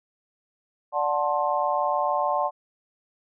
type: chord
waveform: sine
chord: D dominant seventh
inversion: none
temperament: just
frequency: 587.3 / 734.2 / 881 / 1057.2 Hz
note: D5 / F#5 / A5 / C6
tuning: 0 / -14 / +2 / +18 cents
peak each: -27 dBFS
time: 0.92-2.51 s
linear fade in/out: 50 ms
effects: none